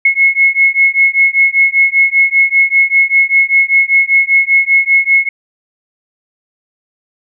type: beating tone pair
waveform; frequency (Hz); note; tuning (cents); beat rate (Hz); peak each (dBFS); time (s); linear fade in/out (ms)
sine; 2176 / 2181.1; C#7 / C#7; -33 / -29; 5.1; -10; 0.05-5.29; 5
effects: none